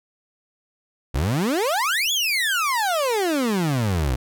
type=exponential two-way sweep; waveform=30% pulse; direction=up then down; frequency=58.4 to 3479 to 58.4 Hz; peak=-17 dBFS; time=1.14-4.16 s; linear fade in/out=10 ms; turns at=2.12 s; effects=none